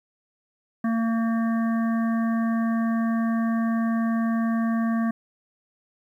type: harmonic tone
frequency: 227.6 Hz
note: A#3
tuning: 41 cents flat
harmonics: 1 / 3 / 5 / 7 / 8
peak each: -21 / -34 / -35 / -40 / -40 dBFS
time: 0.84-5.11 s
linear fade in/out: 5 ms
effects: 10-bit